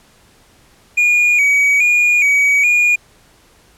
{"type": "tone with vibrato", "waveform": "triangle", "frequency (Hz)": 2349, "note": "D7", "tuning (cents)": 0, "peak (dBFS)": -8, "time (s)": [0.97, 2.96], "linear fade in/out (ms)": 10, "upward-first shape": "square", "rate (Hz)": 1.2, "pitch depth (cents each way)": 63, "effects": ["pink hiss -50 dBFS RMS until 3.77 s", "low-pass 12000 Hz 12 dB/octave"]}